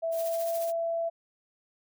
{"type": "tone with pitch glide", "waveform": "sine", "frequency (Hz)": [659.3, 668.1], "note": ["E5", "E5"], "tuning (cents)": [0, 23], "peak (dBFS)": -27, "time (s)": [0.02, 1.1], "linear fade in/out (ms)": 20, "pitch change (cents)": 23, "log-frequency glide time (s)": [0.16, 0.47]}
{"type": "noise with tremolo", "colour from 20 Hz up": "blue", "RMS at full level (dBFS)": -39, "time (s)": [0.11, 0.73], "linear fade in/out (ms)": 50, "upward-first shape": "triangle", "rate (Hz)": 14, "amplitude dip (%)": 60}
{"effects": []}